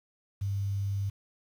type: tone with quantisation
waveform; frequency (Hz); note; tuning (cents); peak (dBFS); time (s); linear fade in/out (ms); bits
sine; 99.2; G2; +21; -28; 0.41-1.1; 10; 9
effects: none